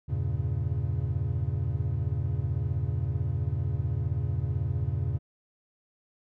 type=chord; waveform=triangle; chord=E diminished seventh; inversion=none; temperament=equal; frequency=82.41 / 98 / 116.54 / 138.59 Hz; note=E2 / G2 / Bb2 / Db3; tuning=0 / 0 / 0 / 0 cents; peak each=-30 dBFS; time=0.08-5.19 s; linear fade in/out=20 ms; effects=none